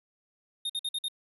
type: tone bursts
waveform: square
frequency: 3687 Hz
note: A#7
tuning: 20 cents flat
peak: -30 dBFS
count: 5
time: 0.65-1.084 s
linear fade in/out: 5 ms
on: 46 ms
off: 51 ms
effects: resampled to 32000 Hz + 12-bit